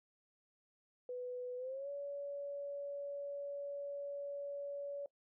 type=tone with pitch glide; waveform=sine; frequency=496.7 to 567.3 Hz; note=B4 to C#5; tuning=+10 to +40 cents; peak=-40 dBFS; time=1.09-5.06 s; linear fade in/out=2 ms; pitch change=+230 cents; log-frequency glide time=1.57-1.89 s; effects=noise-tail reverb RT60 0.1 s tail -21 dB re dry